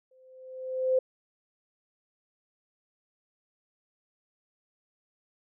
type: tone with exponential growth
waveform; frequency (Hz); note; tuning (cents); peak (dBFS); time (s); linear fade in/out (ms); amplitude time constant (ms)
sine; 517; C5; -21; -19; 0.11-0.99; 5; 190
effects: none